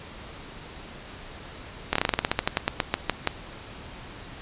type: slowing click train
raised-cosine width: 0.3 ms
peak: -5 dBFS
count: 18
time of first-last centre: 1.93-3.273 s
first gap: 25 ms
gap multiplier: 1.13
effects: pink hiss -42 dBFS RMS until 4.41 s + resampled to 8000 Hz